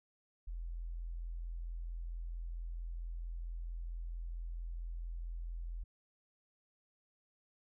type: tone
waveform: sine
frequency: 42.23 Hz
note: E1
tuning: 43 cents sharp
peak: -39 dBFS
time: 0.47-5.84 s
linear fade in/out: 10 ms
effects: none